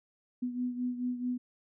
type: beating tone pair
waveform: sine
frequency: 246.9 / 251.5 Hz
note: B3 / B3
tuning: 0 / +32 cents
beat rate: 4.6 Hz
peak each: -32 / -38 dBFS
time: 0.42-1.38 s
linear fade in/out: 10 ms
effects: none